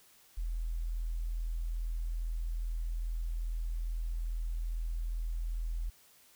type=tone; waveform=sine; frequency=41.2 Hz; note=E1; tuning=in tune; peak=-32 dBFS; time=0.37-5.9 s; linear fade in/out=10 ms; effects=white hiss -62 dBFS RMS until 6.35 s